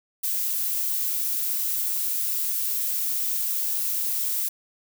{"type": "noise", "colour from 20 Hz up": "violet", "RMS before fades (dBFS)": -26, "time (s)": [0.23, 4.49], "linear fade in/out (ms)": 10, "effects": []}